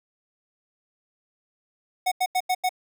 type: tone bursts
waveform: square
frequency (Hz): 737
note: F#5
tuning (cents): -7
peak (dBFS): -21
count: 5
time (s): 2.06-2.693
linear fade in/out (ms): 10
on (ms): 57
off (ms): 87
effects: none